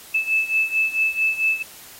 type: beating tone pair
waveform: sine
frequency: 2619 / 2623.5 Hz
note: E7 / E7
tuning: -12 / -9 cents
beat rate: 4.5 Hz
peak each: -20 / -23 dBFS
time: 0.14-1.63 s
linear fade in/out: 10 ms
effects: white hiss -43 dBFS RMS until 1.99 s + AAC 48 kbps